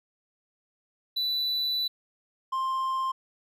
triangle tone pair in turn, 3974 / 1052.6 Hz, B7 / C6, +10 / +10 cents, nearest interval octave + major seventh, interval 2300 cents, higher first, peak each -24 dBFS, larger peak neither, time 1.16-1.88 / 2.52-3.12 s, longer first, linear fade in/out 10 ms, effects none

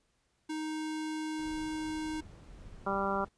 square tone, 311.5 Hz, D#4, 2 cents sharp, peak -35 dBFS, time 0.49-2.21 s, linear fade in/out 10 ms
brown noise, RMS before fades -50 dBFS, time 1.38-3.29 s, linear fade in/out 10 ms
harmonic tone, 196.6 Hz, G3, 5 cents sharp, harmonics 1 / 2 / 3 / 4 / 5 / 6 / 7, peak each -37 / -37 / -37 / -37 / -37 / -37 / -37 dBFS, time 2.86-3.25 s, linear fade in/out 10 ms
effects pink hiss -75 dBFS RMS until 3.37 s + resampled to 22050 Hz

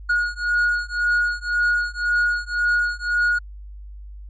triangle beating tone pair, 1443 / 1444.9 Hz, F#6 / F#6, -44 / -42 cents, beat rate 1.9 Hz, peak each -20 dBFS, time 0.09-3.39 s, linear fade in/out 10 ms, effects added 50 Hz sine -35 dBFS peak until 4.29 s + resampled to 16000 Hz

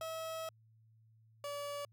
30% pulse tone pair in turn, 646 / 574.4 Hz, E5 / D5, -35 / -39 cents, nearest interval major second, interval 204 cents, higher first, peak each -37 / -37 dBFS, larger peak neither, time 0.01-0.49 / 1.44-1.85 s, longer first, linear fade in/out 2 ms, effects added 111 Hz sine -63 dBFS peak until 1.92 s

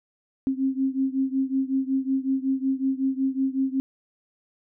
sine beating tone pair, 264.9 / 270.3 Hz, C4 / C#4, +22 / -44 cents, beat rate 5.4 Hz, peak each -24 / -26 dBFS, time 0.47-3.8 s, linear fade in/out 0 ms, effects none

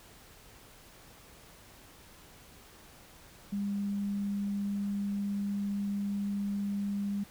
sine tone, 201.4 Hz, G3, 47 cents sharp, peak -30 dBFS, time 3.52-7.24 s, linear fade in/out 10 ms, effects pink hiss -55 dBFS RMS until 7.3 s

